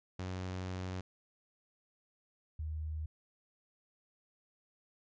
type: tone pair in turn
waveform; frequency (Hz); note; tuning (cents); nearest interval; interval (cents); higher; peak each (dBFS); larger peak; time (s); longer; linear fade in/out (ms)
sawtooth / sine; 92.4 / 77.7; F#2 / D#2; -2 / -2; minor third; 300; first; -34 / -36; first; 0.19-1.01 / 2.59-3.06; first; 5
effects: resampled to 16000 Hz